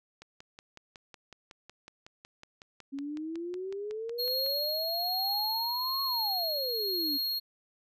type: click train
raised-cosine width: 0.2 ms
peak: -30 dBFS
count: 24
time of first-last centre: 0.22-4.464 s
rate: 5.42 Hz
type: exponential two-way sweep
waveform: sine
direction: up then down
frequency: 271.8 to 1108 to 271.8 Hz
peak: -34 dBFS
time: 2.92-7.18 s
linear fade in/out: 20 ms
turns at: 6.03 s
type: tone with tremolo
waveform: square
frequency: 4279 Hz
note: C8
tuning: 38 cents sharp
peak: -29 dBFS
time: 4.18-7.4 s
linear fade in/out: 20 ms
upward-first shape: triangle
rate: 1.1 Hz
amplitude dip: 30%
effects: none